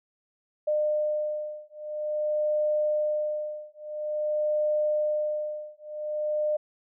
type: beating tone pair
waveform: sine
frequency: 604 / 604.49 Hz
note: D5 / D5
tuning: +48 / +50 cents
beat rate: 0.49 Hz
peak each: -28 dBFS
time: 0.67-6.57 s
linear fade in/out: 10 ms
effects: none